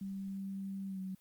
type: tone with pitch glide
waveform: sine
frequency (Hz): 194.6 to 188.84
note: G3 to F#3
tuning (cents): -12 to +36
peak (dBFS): -38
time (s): 0.01-1.15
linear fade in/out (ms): 5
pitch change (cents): -52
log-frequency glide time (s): 0.87-1
effects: white hiss -69 dBFS RMS until 1.2 s + Opus 48 kbps